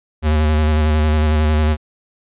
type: tone with vibrato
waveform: square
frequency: 76.8 Hz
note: D#2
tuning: 22 cents flat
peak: -13 dBFS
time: 0.22-1.77 s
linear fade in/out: 50 ms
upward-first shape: square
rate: 11 Hz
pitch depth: 25 cents each way
effects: resampled to 8000 Hz